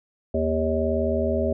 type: harmonic tone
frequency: 79.4 Hz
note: D#2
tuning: 36 cents sharp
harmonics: 1 / 3 / 5 / 7 / 8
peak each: -27 / -27 / -27 / -27 / -27 dBFS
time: 0.34-1.53 s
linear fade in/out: 5 ms
effects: none